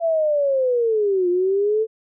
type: linear two-way sweep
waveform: sine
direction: down then up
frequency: 676 to 349.8 to 447.6 Hz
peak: -16 dBFS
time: 0-1.87 s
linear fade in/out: 50 ms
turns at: 1.29 s
effects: none